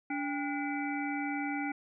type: harmonic tone with a mistuned harmonic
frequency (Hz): 288.5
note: D4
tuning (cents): -31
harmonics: 1 / 3 / 5 / 7 / 8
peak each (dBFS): -34 / -38 / -42 / -42 / -41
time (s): 0.1-1.72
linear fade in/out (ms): 5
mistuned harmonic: 3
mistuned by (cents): -140
effects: none